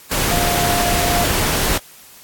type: tone in noise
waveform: sine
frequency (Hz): 702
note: F5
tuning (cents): +9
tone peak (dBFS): -20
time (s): 0.31-1.24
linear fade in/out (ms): 5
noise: pink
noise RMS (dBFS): -18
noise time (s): 0.11-1.78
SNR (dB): -5
effects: white hiss -43 dBFS RMS until 2.23 s + AAC 64 kbps